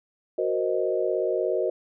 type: chord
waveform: sine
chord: C half-diminished seventh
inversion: second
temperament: equal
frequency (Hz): 370 / 466.2 / 523.3 / 622.3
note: Gb4 / Bb4 / C5 / Eb5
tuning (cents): 0 / 0 / 0 / 0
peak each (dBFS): -27 / -28 / -29 / -28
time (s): 0.38-1.7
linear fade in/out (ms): 5
effects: none